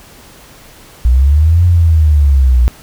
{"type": "linear two-way sweep", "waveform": "sine", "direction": "up then down", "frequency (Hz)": [58.8, 88.8, 58.8], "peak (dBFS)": -5, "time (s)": [1.05, 2.68], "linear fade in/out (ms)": 0, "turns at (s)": 1.65, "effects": ["pink hiss -39 dBFS RMS until 2.82 s"]}